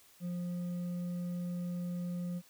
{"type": "tone with hard clipping", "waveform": "sine", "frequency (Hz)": 176.4, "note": "F3", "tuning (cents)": 18, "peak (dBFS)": -36, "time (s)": [0.2, 2.42], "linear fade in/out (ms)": 50, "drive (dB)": 4, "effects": ["white hiss -62 dBFS RMS until 2.49 s"]}